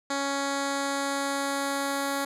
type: tone with low-pass filter sweep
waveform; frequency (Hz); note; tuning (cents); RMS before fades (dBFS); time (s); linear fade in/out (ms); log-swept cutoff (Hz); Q
10% pulse; 278.1; C#4; +6; -29; 0.1-2.25; 5; 7200 to 12000; 1.5
effects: none